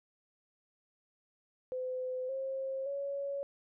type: tone with pitch steps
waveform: sine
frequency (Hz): 510 / 534.1 / 559.4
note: C5 / C5 / C#5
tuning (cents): -44 / +36 / +16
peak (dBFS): -34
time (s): 1.72-3.43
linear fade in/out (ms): 0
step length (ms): 570
effects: none